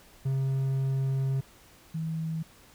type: tone pair in turn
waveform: triangle / sine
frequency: 134.4 / 160.88 Hz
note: C3 / E3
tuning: +47 / -42 cents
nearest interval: minor third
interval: 311 cents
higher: second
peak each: -23 / -29 dBFS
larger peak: first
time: 0.25-1.41 / 1.94-2.43 s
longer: first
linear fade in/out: 10 ms
effects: pink hiss -56 dBFS RMS until 2.74 s